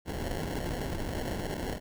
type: noise with sample-and-hold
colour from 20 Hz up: pink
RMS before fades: -34 dBFS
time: 0.05-1.8 s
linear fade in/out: 50 ms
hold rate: 1225 Hz
effects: none